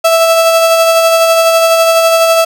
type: tone with tremolo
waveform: 35% pulse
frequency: 659 Hz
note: E5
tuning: 1 cent flat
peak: -3 dBFS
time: 0.04-2.45 s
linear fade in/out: 10 ms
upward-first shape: sine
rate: 12 Hz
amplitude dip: 30%
effects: none